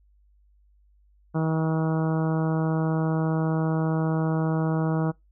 harmonic tone, 159.7 Hz, D#3, 45 cents sharp, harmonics 1 / 2 / 3 / 4 / 5 / 6 / 7 / 8 / 9, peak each -23 / -29 / -33 / -35 / -37 / -39 / -40 / -41 / -42 dBFS, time 1.34-5.12 s, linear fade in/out 20 ms, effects noise-tail reverb RT60 0.2 s tail -26 dB re dry + added 50 Hz sine -57 dBFS peak until 5.31 s

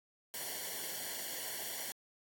white noise with comb filter, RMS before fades -41 dBFS, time 0.34-1.92 s, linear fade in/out 0 ms, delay 0.79 ms, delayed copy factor -0.8, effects AAC 64 kbps

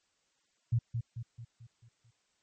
sine tone with echo, 116.54 Hz, A#2, in tune, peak -24 dBFS, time 0.72-0.79 s, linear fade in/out 10 ms, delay 220 ms, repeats 6, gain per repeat -6 dB, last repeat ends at 2.11 s, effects white hiss -75 dBFS RMS until 2.42 s + MP3 32 kbps

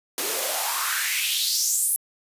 white noise with high-pass filter sweep, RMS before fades -24 dBFS, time 0.18-1.96 s, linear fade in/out 0 ms, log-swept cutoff 310 to 11000 Hz, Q 4, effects resampled to 32000 Hz

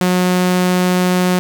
sawtooth tone, 181.4 Hz, F#3, 34 cents flat, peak -8 dBFS, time 0.01-1.39 s, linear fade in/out 0 ms, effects 7-bit

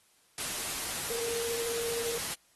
sine tone in noise, 466.2 Hz, A#4, in tune, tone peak -33 dBFS, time 1.1-2.18 s, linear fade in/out 2 ms, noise white, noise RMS -35 dBFS, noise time 0.38-2.34 s, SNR -1 dB, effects white hiss -66 dBFS RMS until 2.55 s + AAC 32 kbps

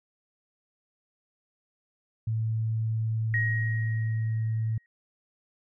sine tone, 111.3 Hz, A2, 20 cents sharp, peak -25 dBFS, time 2.27-4.78 s, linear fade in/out 5 ms
sine tone with exponential decay, 1886 Hz, A#6, 20 cents sharp, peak -24 dBFS, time 3.34-4.86 s, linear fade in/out 1 ms, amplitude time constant 330 ms
effects none

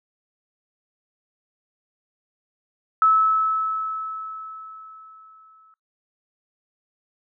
sine tone with exponential decay, 1301 Hz, E6, 23 cents flat, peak -12 dBFS, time 3.02-5.74 s, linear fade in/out 1 ms, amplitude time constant 590 ms, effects noise-tail reverb RT60 0.2 s tail -25 dB re dry

